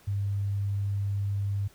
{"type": "tone", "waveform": "sine", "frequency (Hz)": 100, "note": "G2", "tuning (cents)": 35, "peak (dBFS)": -26, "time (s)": [0.07, 1.68], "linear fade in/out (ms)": 10, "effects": ["pink hiss -58 dBFS RMS until 1.74 s"]}